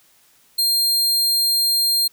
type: tone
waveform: sawtooth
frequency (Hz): 4200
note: C8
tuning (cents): +6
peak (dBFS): -13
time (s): 0.58-2.08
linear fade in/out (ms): 10
effects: white hiss -56 dBFS RMS until 2.12 s